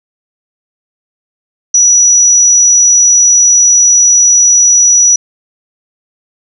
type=tone; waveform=sine; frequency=5870 Hz; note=F#8; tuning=15 cents flat; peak=-3 dBFS; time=1.74-5.16 s; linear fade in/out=5 ms; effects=none